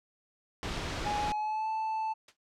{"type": "noise", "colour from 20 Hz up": "pink", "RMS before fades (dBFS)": -35, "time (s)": [0.63, 1.32], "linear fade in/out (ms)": 0}
{"type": "tone with pitch glide", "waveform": "triangle", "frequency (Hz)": [830.6, 878.5], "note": ["G#5", "A5"], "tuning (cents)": [0, -3], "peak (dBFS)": -28, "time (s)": [1.05, 2.14], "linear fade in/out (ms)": 20, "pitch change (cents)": 97, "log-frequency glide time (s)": [1.18, 1.69]}
{"type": "noise with exponential decay", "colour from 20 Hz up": "white", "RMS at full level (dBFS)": -45, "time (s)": [2.28, 2.37], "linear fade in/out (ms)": 5, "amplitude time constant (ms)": 18}
{"effects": ["low-pass 5000 Hz 12 dB/octave"]}